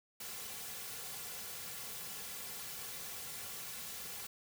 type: noise with comb filter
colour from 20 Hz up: white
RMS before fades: -45 dBFS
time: 0.2-4.27 s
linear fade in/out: 5 ms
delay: 3.2 ms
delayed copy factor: -0.65
effects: none